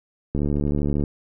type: click train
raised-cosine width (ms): 3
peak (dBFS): -11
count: 51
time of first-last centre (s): 0.35-1.038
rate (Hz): 72.7
effects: none

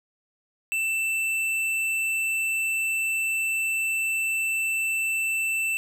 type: tone with hard clipping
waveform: sine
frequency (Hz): 2664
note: E7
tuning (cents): +18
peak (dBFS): -25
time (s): 0.72-5.77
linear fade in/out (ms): 0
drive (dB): 10
effects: none

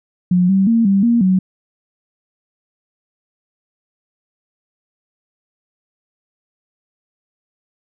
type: tone with pitch steps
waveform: sine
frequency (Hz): 179.5 / 192.9 / 229.4 / 196.2 / 235.2 / 186.7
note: F3 / G3 / A#3 / G3 / A#3 / F#3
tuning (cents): +48 / -28 / -28 / +2 / +16 / +16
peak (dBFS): -10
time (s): 0.31-1.39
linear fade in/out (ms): 5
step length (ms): 180
effects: none

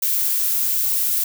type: noise with high-pass filter sweep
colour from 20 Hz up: violet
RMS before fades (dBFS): -20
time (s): 0.02-1.24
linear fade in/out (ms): 5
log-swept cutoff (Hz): 1400 to 470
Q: 1.2
effects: none

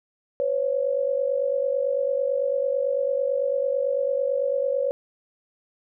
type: tone pair together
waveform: sine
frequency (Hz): 506 / 555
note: B4 / C#5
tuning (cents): +42 / +2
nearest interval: major second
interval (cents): 160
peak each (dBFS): -25 / -23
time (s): 0.4-4.91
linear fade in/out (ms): 0
effects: none

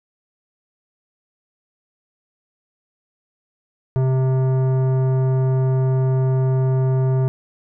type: tone with tanh clipping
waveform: triangle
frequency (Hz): 130.81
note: C3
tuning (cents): 0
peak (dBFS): -17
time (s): 3.96-7.28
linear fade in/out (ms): 0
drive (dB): 18
effects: none

